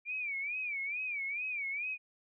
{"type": "tone with vibrato", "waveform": "sine", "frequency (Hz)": 2349, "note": "D7", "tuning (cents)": 0, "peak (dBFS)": -34, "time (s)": [0.05, 1.98], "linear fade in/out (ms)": 50, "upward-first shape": "sine", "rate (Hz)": 2.3, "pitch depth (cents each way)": 140, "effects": []}